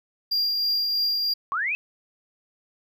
triangle tone with tremolo, 4785 Hz, D8, 32 cents sharp, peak -19 dBFS, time 0.31-1.34 s, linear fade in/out 10 ms, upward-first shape triangle, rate 3.1 Hz, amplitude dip 30%
sine linear sweep, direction up, 1052 to 2637 Hz, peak -23 dBFS, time 1.52-1.75 s, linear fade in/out 0 ms
effects none

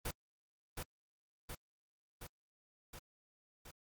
pink noise with echo, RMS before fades -39 dBFS, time 0.05-0.11 s, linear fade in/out 5 ms, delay 720 ms, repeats 5, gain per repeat -3 dB, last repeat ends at 3.71 s, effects Opus 32 kbps

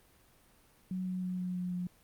sine tone with pitch steps, 185 / 183.72 / 182.45 / 181.19 / 179.94 / 178.7 Hz, F#3 / F#3 / F#3 / F#3 / F#3 / F3, 0 / -12 / -24 / -36 / -48 / +40 cents, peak -33 dBFS, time 0.91-1.87 s, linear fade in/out 2 ms, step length 160 ms, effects pink hiss -64 dBFS RMS until 2.03 s + Opus 32 kbps

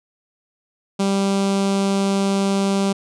sawtooth tone with notch filter, 196.5 Hz, G3, 4 cents sharp, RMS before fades -19 dBFS, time 0.99-2.93 s, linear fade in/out 10 ms, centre 1800 Hz, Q 1.5, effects resampled to 22050 Hz

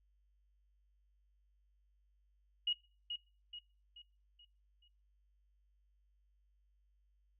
sine tone with echo, 2888 Hz, F#7, 43 cents flat, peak -31 dBFS, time 2.67-2.73 s, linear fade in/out 5 ms, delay 430 ms, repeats 5, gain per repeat -7 dB, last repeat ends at 4.88 s, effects noise-tail reverb RT60 0.4 s tail -22 dB re dry + added 50 Hz sine -70 dBFS peak until 7.39 s

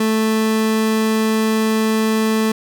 30% pulse tone, 219.6 Hz, A3, 3 cents flat, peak -12 dBFS, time 0-2.52 s, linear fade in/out 5 ms, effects none

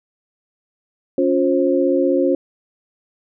sine tone cluster, 278.7 / 354.3 / 532 Hz, C#4 / F4 / C5, +9 / +25 / +29 cents, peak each -18 dBFS, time 1.18-2.35 s, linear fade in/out 2 ms, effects none

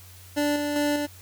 25% pulse tone with tremolo, 292.8 Hz, D4, 5 cents flat, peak -18 dBFS, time 0.36-1.07 s, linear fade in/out 20 ms, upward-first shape square, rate 2.5 Hz, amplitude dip 35%, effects added 91 Hz sine -47 dBFS peak until 1.21 s + white hiss -50 dBFS RMS until 1.21 s

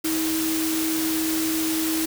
sine tone in noise, 319.8 Hz, D#4, 48 cents sharp, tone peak -23 dBFS, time 0.04-2.06 s, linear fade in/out 10 ms, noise white, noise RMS -28 dBFS, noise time 0.04-2.06 s, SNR +2 dB, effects none

